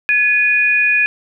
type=tone pair together; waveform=sine; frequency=1700 / 2466 Hz; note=G#6 / D#7; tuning=+40 / -16 cents; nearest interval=tritone; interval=644 cents; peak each=-16 / -12 dBFS; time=0.09-1.06 s; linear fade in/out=0 ms; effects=none